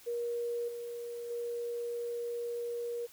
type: tone with level steps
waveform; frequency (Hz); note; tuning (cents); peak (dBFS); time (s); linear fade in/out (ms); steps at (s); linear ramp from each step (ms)
sine; 474.6; A#4; +31; -32 / -38 / -34; 0.06-3.07; 20; 0.68 / 1.3; 5
effects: white hiss -57 dBFS RMS until 3.12 s